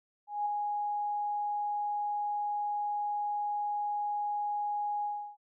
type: tone with ADSR envelope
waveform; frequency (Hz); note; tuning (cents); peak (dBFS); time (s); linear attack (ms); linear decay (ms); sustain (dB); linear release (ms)
sine; 828; G#5; -5; -27; 0.27-5.37; 190; 4; -3; 330
effects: none